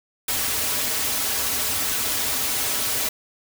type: noise with comb filter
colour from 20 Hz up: white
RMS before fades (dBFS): -24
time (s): 0.28-3.09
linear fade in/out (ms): 5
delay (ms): 5.7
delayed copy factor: -0.7
effects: none